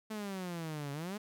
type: exponential two-way sweep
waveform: sawtooth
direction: down then up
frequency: 220 to 138.59 to 216.8 Hz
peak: -34 dBFS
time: 0.1-1.18 s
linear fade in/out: 10 ms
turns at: 0.92 s
effects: none